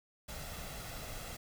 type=noise with comb filter; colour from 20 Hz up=pink; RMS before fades=-44 dBFS; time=0.28-1.37 s; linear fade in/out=10 ms; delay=1.5 ms; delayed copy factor=+0.5; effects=none